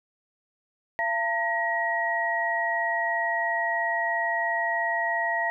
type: tone cluster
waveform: sine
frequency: 680 / 903 / 1900 Hz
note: F5 / A5 / A#6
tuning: -46 / +45 / +33 cents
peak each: -29 / -30 / -26 dBFS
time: 0.99-5.5 s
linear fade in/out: 0 ms
effects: none